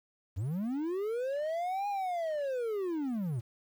triangle linear two-way sweep, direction up then down, 83.4 to 825 to 105.8 Hz, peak -29 dBFS, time 0.36-3.41 s, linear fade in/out 20 ms, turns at 1.88 s, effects 10-bit

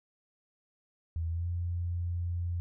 sine tone with pitch glide, 82.41 to 86.91 Hz, E2 to F2, 0 to -8 cents, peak -30 dBFS, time 1.16-2.6 s, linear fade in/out 0 ms, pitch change +92 cents, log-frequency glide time 1.29-1.47 s, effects none

